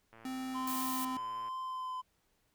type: click train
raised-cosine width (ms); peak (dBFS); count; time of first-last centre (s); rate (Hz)
0.5; -40; 154; 0.13-1.484; 113
type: tone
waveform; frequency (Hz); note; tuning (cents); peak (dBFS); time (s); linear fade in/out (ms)
square; 260; C4; -11; -38; 0.25-1.17; 2
type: tone with vibrato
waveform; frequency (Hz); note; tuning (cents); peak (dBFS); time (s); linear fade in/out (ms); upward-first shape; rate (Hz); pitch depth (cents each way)
triangle; 1028; C6; -31; -35; 0.54-2.02; 20; triangle; 1.2; 17
type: noise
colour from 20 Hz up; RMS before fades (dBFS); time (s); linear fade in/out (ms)
blue; -40; 0.67-1.05; 5
effects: pink hiss -75 dBFS RMS until 2.54 s